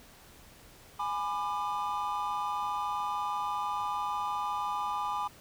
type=chord; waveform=triangle; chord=G# diminished; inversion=none; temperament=just; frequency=830.6 / 996.7 / 1196.1 Hz; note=G#5 / B5 / D6; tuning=0 / +16 / +31 cents; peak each=-33 dBFS; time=0.99-5.28 s; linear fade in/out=10 ms; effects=pink hiss -55 dBFS RMS until 5.4 s